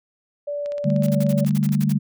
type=tone with pitch glide; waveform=sine; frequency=580 to 574.3 Hz; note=D5 to D5; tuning=-22 to -39 cents; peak=-24 dBFS; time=0.47-1.45 s; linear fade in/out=10 ms; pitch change=-17 cents; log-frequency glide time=1.02-1.24 s
type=click train; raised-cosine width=0.2 ms; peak=-24 dBFS; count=20; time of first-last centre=0.66-1.812 s; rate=16.5 Hz
type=chord; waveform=sine; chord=D suspended fourth; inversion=none; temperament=equal; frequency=146.83 / 196 / 220 Hz; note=D3 / G3 / A3; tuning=0 / 0 / 0 cents; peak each=-20 / -21 / -23 dBFS; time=0.84-1.99 s; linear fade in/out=20 ms
type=noise bursts; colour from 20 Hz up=white; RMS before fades=-36 dBFS; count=11; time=1.03-1.926 s; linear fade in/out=5 ms; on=36 ms; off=50 ms
effects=none